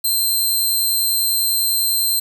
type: tone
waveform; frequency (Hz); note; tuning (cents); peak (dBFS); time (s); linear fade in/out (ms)
5% pulse; 4130; C8; -23; -9; 0.04-2.2; 10
effects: 8-bit